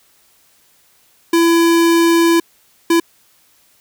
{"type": "tone bursts at uneven times", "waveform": "square", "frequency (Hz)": 335.4, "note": "E4", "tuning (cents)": 30, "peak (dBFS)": -10, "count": 2, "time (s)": [[1.33, 2.4], [2.9, 3]], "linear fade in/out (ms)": 5, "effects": ["white hiss -54 dBFS RMS until 3.8 s"]}